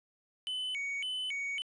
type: tone with vibrato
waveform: triangle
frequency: 2600 Hz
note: E7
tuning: 24 cents flat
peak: -32 dBFS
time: 0.47-1.62 s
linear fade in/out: 0 ms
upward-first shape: square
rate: 1.8 Hz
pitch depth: 260 cents each way
effects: resampled to 22050 Hz + 12-bit